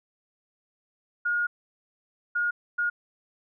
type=tone bursts at uneven times; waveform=sine; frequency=1431 Hz; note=F6; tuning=42 cents sharp; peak=-23 dBFS; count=3; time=1.25-1.47 / 2.35-2.51 / 2.78-2.9 s; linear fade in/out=10 ms; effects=none